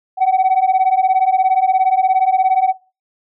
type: beating tone pair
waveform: sine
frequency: 746 / 763 Hz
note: F#5 / G5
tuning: +14 / -47 cents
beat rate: 17 Hz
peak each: -12 dBFS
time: 0.17-2.74 s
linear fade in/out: 50 ms
effects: noise-tail reverb RT60 0.3 s tail -19 dB re dry + tanh soft clip ceiling -8 dBFS